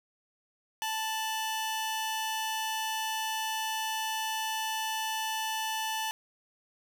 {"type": "tone pair together", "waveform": "sawtooth", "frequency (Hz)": [880, 2960], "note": ["A5", "F#7"], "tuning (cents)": [0, 0], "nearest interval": "octave + major sixth", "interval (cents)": 2100, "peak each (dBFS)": [-28, -34], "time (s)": [0.82, 6.11], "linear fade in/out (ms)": 0, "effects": []}